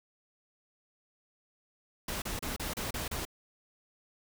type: noise bursts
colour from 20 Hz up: pink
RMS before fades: -36 dBFS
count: 7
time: 2.08-3.252 s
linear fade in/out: 5 ms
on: 140 ms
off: 32 ms
effects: none